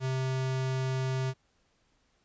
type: tone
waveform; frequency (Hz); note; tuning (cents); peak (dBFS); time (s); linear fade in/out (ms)
square; 131.1; C3; +4; -29; 0-1.34; 50
effects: pink hiss -71 dBFS RMS until 2.24 s + resampled to 16000 Hz